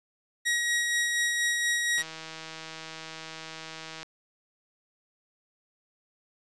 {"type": "tone with tremolo", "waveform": "sawtooth", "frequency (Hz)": 1900, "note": "A#6", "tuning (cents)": 33, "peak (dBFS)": -20, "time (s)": [0.45, 2.03], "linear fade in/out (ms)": 20, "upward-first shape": "sine", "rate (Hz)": 4.2, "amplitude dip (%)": 30}
{"type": "click train", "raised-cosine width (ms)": 0.2, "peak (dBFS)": -23, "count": 329, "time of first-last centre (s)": [1.98, 4.03], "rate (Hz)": 160}
{"effects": ["resampled to 24000 Hz"]}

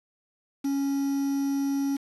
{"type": "tone with quantisation", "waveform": "triangle", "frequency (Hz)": 277.2, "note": "C#4", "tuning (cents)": 0, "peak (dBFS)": -22, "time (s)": [0.64, 1.97], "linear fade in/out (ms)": 10, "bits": 7, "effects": ["resampled to 32000 Hz"]}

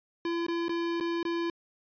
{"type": "tone with dropouts", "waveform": "square", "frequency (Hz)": 338.7, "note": "E4", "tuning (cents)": 47, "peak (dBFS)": -29, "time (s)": [0.25, 1.5], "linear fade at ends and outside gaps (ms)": 2, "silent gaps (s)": [[0.466, 0.483], [0.683, 0.693], [1.001, 1.008], [1.23, 1.251]], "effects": ["resampled to 11025 Hz"]}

